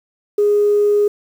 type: tone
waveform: sine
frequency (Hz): 413.2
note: G#4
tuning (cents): -9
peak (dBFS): -10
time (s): 0.38-1.08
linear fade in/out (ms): 5
effects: tanh soft clip ceiling -6 dBFS + 7-bit